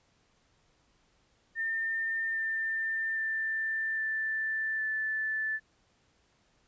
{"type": "tone with pitch steps", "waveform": "sine", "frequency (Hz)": [1806, 1792.5, 1779.1, 1765.8, 1752.6], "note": ["A6", "A6", "A6", "A6", "A6"], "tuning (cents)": [45, 32, 19, 6, -7], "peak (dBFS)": -29, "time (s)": [1.55, 5.6], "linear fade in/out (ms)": 50, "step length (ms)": 810, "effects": ["pink hiss -69 dBFS RMS until 6.67 s", "resampled to 16000 Hz"]}